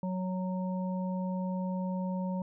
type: harmonic tone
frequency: 185 Hz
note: F#3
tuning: in tune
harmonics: 1 / 3 / 5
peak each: -31 / -40 / -42 dBFS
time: 0.03-2.42 s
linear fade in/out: 2 ms
effects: none